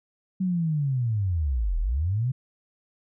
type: linear two-way sweep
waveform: sine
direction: down then up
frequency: 190.9 to 36.71 to 134 Hz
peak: -22 dBFS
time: 0.4-2.32 s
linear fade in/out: 10 ms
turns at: 1.79 s
effects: none